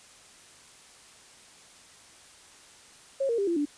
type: tone with pitch steps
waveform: sine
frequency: 544 / 465.4 / 398.2 / 340.7 / 291.5 Hz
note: C#5 / A#4 / G4 / F4 / D4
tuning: -33 / -3 / +27 / -43 / -13 cents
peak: -24 dBFS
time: 3.2-3.655 s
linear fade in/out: 10 ms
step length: 91 ms
effects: white hiss -53 dBFS RMS until 3.77 s + resampled to 22050 Hz